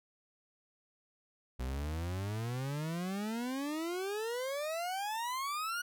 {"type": "exponential sweep", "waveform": "40% pulse", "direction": "up", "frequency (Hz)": [61, 1465], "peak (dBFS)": -34, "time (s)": [1.59, 5.82], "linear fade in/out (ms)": 10, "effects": []}